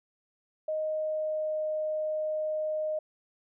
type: tone with pitch glide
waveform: sine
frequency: 622.3 to 618.4 Hz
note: D#5 to D#5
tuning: 0 to -11 cents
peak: -28 dBFS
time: 0.68-2.99 s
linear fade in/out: 5 ms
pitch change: -11 cents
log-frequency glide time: 0.8-1.59 s
effects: none